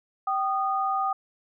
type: tone pair together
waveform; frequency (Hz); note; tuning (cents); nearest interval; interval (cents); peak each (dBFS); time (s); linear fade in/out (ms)
sine; 774.9 / 1230; G5 / D#6; -20 / -20; minor sixth; 800; -26; 0.27-1.13; 5
effects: none